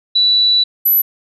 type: tone pair in turn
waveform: sine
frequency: 3951 / 11943 Hz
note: B7 / F#9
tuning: 0 / +15 cents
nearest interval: octave + perfect fifth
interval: 1915 cents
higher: second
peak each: -9 dBFS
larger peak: neither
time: 0.15-0.64 / 0.85-1.02 s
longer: first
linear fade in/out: 10 ms
effects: none